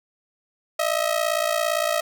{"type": "ring-modulated tone", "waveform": "sawtooth", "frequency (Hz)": 637, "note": "D#5", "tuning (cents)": 41, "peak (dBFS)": -14, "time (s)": [0.79, 2.01], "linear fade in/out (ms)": 5, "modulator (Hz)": 28.8, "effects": []}